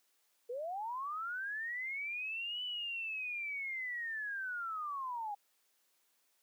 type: linear two-way sweep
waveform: sine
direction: up then down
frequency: 460 to 2998 to 799 Hz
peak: -37 dBFS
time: 0.49-5.35 s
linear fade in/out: 10 ms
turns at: 2.63 s
effects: white hiss -75 dBFS RMS until 6.42 s + high-pass 300 Hz 12 dB/octave